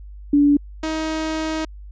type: tone pair in turn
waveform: sine / sawtooth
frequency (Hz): 288.3 / 316.1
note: D4 / D#4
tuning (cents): -32 / +27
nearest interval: major second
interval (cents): 159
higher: second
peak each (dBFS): -11 / -18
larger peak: first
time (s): 0.33-0.57 / 0.83-1.65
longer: second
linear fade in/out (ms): 5
effects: added 50 Hz sine -35 dBFS peak until 1.91 s + resampled to 16000 Hz